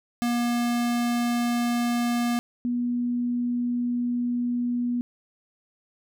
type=tone pair in turn; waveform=square / sine; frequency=239 / 242.6 Hz; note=A#3 / B3; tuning=+43 / -31 cents; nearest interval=unison; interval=26 cents; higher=second; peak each=-23 dBFS; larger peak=neither; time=0.22-2.39 / 2.65-5.01 s; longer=second; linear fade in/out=0 ms; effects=none